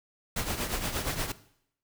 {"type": "noise with tremolo", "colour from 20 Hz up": "pink", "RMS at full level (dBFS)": -29, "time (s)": [0.36, 1.32], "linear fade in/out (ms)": 5, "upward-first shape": "triangle", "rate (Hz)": 8.5, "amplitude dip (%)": 70, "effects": ["noise-tail reverb RT60 0.7 s tail -17 dB re dry"]}